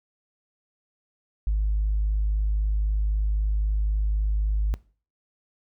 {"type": "tone", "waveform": "sine", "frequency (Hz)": 51.91, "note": "G#1", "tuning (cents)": 0, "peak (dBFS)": -19, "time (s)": [1.47, 4.74], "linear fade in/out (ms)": 0, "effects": ["noise-tail reverb RT60 0.4 s tail -22 dB re dry", "tanh soft clip ceiling -17 dBFS"]}